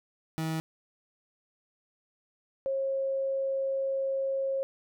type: tone pair in turn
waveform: 30% pulse / sine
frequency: 160.1 / 540.2 Hz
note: D#3 / C#5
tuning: +50 / -45 cents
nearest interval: octave + major sixth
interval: 2105 cents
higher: second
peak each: -27 dBFS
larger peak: neither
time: 0.38-0.6 / 2.66-4.63 s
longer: second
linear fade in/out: 0 ms
effects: none